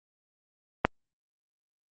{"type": "click", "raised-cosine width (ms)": 0.5, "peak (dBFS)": -4, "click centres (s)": 0.85, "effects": ["Opus 32 kbps"]}